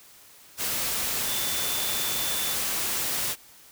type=tone in noise; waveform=sine; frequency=3520 Hz; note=A7; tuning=in tune; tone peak=-34 dBFS; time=1.24-2.57 s; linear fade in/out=50 ms; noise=white; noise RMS=-28 dBFS; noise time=0.57-3.36 s; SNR=-9 dB; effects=white hiss -52 dBFS RMS until 3.71 s